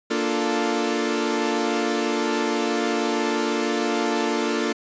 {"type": "chord", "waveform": "sawtooth", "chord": "Bb major seventh", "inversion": "none", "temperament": "equal", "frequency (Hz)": [233.1, 293.7, 349.2, 440], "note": ["Bb3", "D4", "F4", "A4"], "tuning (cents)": [0, 0, 0, 0], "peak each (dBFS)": -23, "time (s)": [0.1, 4.73], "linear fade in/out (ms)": 10, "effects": ["resampled to 16000 Hz"]}